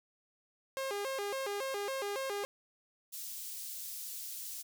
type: tone with vibrato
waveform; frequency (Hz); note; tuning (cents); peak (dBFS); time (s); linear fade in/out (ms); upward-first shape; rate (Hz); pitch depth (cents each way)
sawtooth; 466.2; A#4; 0; -31; 0.77-2.45; 0; square; 3.6; 240
type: high-pass noise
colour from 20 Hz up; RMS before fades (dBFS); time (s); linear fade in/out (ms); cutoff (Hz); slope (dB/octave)
white; -43; 3.12-4.63; 20; 4800; 12
effects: none